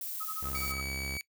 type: noise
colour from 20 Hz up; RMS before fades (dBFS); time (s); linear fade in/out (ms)
violet; -38; 0.01-0.72; 2
type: tone with tremolo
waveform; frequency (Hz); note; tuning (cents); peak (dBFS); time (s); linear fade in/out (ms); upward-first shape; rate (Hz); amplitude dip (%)
sine; 1273; D#6; +39; -36; 0.2-0.81; 10; sine; 12; 95
type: tone with vibrato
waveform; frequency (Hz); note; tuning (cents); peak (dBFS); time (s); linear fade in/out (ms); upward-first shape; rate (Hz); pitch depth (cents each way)
sawtooth; 67.5; C#2; -45; -34; 0.42-1.18; 10; sine; 18; 58
type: tone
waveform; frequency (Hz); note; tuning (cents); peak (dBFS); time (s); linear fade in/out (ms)
sawtooth; 2276; C#7; +45; -33; 0.55-1.21; 0
effects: noise-tail reverb RT60 0.1 s tail -19 dB re dry